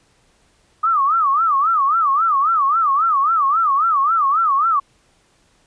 sine tone with vibrato, 1213 Hz, D#6, 44 cents flat, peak -13 dBFS, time 0.83-4.8 s, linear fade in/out 10 ms, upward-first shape sine, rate 3.7 Hz, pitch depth 200 cents each way, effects pink hiss -58 dBFS RMS until 5.66 s + resampled to 22050 Hz

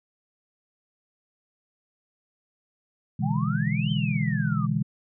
sine chord, E dominant seventh, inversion second, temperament just, 123.61 / 148.33 / 164.81 / 206 Hz, B2 / D3 / E3 / G#3, +2 / +18 / 0 / -14 cents, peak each -28 dBFS, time 3.19-4.83 s, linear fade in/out 10 ms
sine exponential two-way sweep, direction up then down, 727 to 3159 to 1144 Hz, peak -33 dBFS, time 3.22-4.67 s, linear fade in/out 20 ms, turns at 3.91 s
effects none

